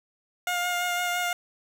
15% pulse tone with vibrato, 710 Hz, F5, 28 cents sharp, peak -19 dBFS, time 0.47-1.33 s, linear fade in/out 2 ms, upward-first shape sine, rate 5.9 Hz, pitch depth 16 cents each way, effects none

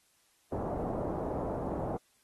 white low-pass noise, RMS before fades -35 dBFS, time 0.52-1.97 s, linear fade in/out 5 ms, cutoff 730 Hz, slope 24 dB/octave, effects white hiss -69 dBFS RMS until 2.23 s + AAC 32 kbps

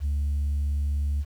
sine tone, 72 Hz, D2, 34 cents flat, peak -21 dBFS, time 0-1.25 s, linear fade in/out 50 ms, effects tanh soft clip ceiling -21 dBFS + 9-bit

